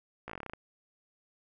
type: slowing click train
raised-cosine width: 0.5 ms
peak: -25 dBFS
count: 11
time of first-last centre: 0.28-0.535 s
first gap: 16 ms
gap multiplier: 1.1
effects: none